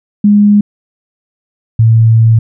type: tone pair in turn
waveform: sine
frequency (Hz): 206.1 / 112.96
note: G#3 / A2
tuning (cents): -13 / +46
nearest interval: minor seventh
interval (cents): 1041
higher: first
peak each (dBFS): -3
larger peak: neither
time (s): 0.24-0.61 / 1.79-2.39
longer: second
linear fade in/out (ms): 5
effects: none